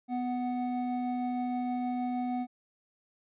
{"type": "tone pair together", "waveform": "triangle", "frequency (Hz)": [248.8, 740], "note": ["B3", "F#5"], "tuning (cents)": [13, 0], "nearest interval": "octave + perfect fifth", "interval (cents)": 1887, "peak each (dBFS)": [-29, -33], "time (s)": [0.08, 2.47], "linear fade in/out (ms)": 50, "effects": ["resampled to 8000 Hz"]}